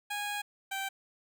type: tone pair in turn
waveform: 15% pulse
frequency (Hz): 824 / 779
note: G#5 / G5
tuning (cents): -14 / -11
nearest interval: minor second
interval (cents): 97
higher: first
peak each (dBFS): -27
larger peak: neither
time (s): 0.1-0.42 / 0.71-0.89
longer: first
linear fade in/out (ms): 10
effects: none